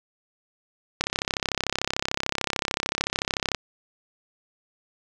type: click train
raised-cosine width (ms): 0.2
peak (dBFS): -6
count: 86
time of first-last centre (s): 1.01-3.547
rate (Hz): 33.5
effects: none